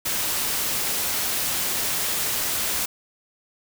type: noise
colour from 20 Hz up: white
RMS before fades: -25 dBFS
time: 0.05-2.86 s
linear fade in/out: 10 ms
effects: none